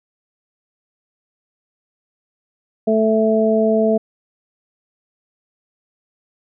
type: harmonic tone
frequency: 219.7 Hz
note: A3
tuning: 2 cents flat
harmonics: 1 / 2 / 3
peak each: -17 / -17 / -17 dBFS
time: 2.87-3.98 s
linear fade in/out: 10 ms
effects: none